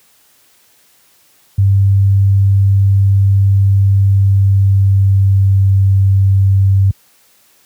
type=tone with pitch glide; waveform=sine; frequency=98.4 to 97.27 Hz; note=G2 to G2; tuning=+7 to -13 cents; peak=-6 dBFS; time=1.58-6.91 s; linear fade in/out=5 ms; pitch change=-20 cents; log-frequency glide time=4-5.71 s; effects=white hiss -51 dBFS RMS until 7.65 s + high-pass 60 Hz 12 dB/octave